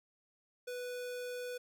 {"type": "tone", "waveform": "square", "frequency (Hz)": 493.9, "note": "B4", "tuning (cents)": 0, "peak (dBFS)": -40, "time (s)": [0.67, 1.58], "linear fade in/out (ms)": 10, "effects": []}